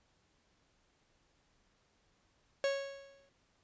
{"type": "tone with exponential decay", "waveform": "45% pulse", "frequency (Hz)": 552, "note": "C#5", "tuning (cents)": -7, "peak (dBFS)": -28, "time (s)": [2.64, 3.29], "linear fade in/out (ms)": 1, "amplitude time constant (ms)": 140, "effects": ["pink hiss -73 dBFS RMS until 3.63 s", "resampled to 16000 Hz"]}